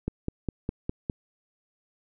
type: click train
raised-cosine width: 3 ms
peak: -15 dBFS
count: 6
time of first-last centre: 0.08-1.098 s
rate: 4.91 Hz
effects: none